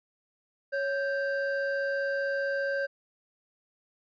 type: tone pair together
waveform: triangle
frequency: 554.7 / 1569 Hz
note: C#5 / G6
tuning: +1 / +1 cents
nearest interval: octave + tritone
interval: 1800 cents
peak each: -27 / -30 dBFS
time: 0.72-2.87 s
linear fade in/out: 20 ms
effects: resampled to 16000 Hz